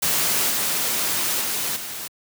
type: noise with level steps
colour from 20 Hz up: white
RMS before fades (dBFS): -21 / -23 / -25 / -32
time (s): 0.02-2.08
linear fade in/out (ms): 10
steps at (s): 0.5 / 1.41 / 1.76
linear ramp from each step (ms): 5
effects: high-pass 100 Hz 12 dB/octave